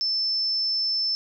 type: tone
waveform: sine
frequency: 5290 Hz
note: E8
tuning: 5 cents sharp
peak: -22 dBFS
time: 0.01-1.15 s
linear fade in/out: 0 ms
effects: none